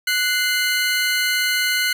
25% pulse tone pair together, 1480 / 2081 Hz, F#6 / C7, 0 / -10 cents, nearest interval tritone, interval 590 cents, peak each -17 dBFS, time 0.07-1.93 s, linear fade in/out 5 ms, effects none

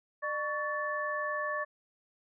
sine tone cluster, 600 / 1123 / 1754 Hz, D5 / C#6 / A6, +37 / +22 / -6 cents, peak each -36 / -35 / -35 dBFS, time 0.22-1.65 s, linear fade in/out 20 ms, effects none

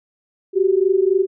sine tone pair together, 370 / 393.7 Hz, F#4 / G4, 0 / +8 cents, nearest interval minor second, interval 108 cents, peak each -16 dBFS, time 0.53-1.27 s, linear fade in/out 50 ms, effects none

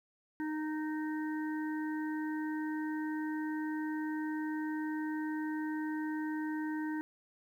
harmonic tone, 308.9 Hz, D#4, 12 cents flat, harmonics 1 / 3 / 5 / 6, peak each -34 / -45 / -47 / -48 dBFS, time 0.4-7.01 s, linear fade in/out 0 ms, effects 11-bit

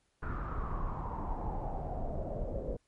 brown noise with low-pass filter sweep, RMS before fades -36 dBFS, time 0.22-2.77 s, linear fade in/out 10 ms, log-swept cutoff 1400 to 520 Hz, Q 6.2, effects pink hiss -75 dBFS RMS until 2.87 s + MP3 48 kbps

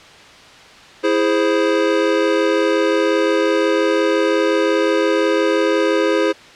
square chord, E augmented, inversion none, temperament equal, 329.6 / 415.3 / 523.3 Hz, E4 / G#4 / B#4, 0 / 0 / 0 cents, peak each -19 dBFS, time 1.03-6.33 s, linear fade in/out 20 ms, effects white hiss -41 dBFS RMS until 6.55 s + low-pass 4000 Hz 12 dB/octave

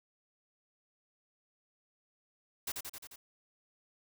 white noise with echo, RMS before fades -37 dBFS, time 2.67-2.72 s, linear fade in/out 5 ms, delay 88 ms, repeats 5, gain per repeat -3 dB, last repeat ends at 3.16 s, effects none

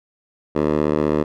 10% pulse tone with band-pass filter, 75.6 Hz, D#2, 49 cents flat, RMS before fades -19 dBFS, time 0.55-1.24 s, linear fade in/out 10 ms, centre 470 Hz, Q 0.92, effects none

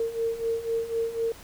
sine beating tone pair, 454.9 / 458.9 Hz, A#4 / A#4, -42 / -27 cents, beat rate 4 Hz, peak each -31 / -27 dBFS, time 0-1.32 s, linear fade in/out 2 ms, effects pink hiss -48 dBFS RMS until 1.43 s

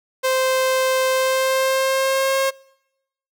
sawtooth tone with pitch glide, 521 to 538.1 Hz, C5 to C5, -7 to +48 cents, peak -13 dBFS, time 0.23-2.51 s, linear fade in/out 20 ms, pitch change +55 cents, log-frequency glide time 1.11-2.37 s, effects noise-tail reverb RT60 0.9 s tail -26 dB re dry

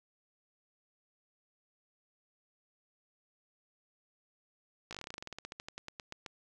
slowing click train, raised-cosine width 0.2 ms, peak -25 dBFS, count 24, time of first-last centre 4.91-6.262 s, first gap 17 ms, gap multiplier 1.1, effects none

